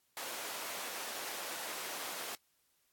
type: high-pass noise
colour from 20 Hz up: pink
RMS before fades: -42 dBFS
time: 0.17-2.35 s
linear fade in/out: 0 ms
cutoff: 540 Hz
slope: 12 dB/octave
effects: white hiss -75 dBFS RMS until 2.92 s + AAC 64 kbps